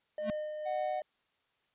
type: tone with tremolo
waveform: triangle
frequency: 609 Hz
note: D#5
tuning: 37 cents flat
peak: -31 dBFS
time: 0.18-1.02 s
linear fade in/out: 2 ms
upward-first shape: sine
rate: 2 Hz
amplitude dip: 40%
type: tone with exponential growth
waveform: square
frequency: 217.8 Hz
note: A3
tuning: 17 cents flat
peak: -30 dBFS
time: 0.19-0.3 s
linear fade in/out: 0 ms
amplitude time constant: 23 ms
type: tone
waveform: triangle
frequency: 740 Hz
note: F#5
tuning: in tune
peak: -32 dBFS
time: 0.65-1.01 s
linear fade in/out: 20 ms
effects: white hiss -75 dBFS RMS until 1.74 s + resampled to 8000 Hz